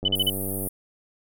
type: click train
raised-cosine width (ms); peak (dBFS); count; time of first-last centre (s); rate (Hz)
2; -20; 63; 0.03-0.672; 96.5
type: tone bursts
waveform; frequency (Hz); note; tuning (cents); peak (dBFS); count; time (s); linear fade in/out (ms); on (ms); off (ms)
sine; 3000; F#7; +23; -18; 4; 0.05-0.299; 5; 33; 39
type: band-pass noise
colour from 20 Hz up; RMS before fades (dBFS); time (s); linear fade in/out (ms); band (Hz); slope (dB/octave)
white; -33; 0.15-0.69; 5; 9200 to 16000; 96
effects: none